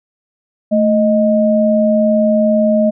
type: tone pair together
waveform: sine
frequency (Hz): 220 / 622.3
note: A3 / D#5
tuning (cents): 0 / 0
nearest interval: octave + tritone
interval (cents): 1800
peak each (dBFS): -12 / -12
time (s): 0.71-2.91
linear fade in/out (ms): 20
effects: none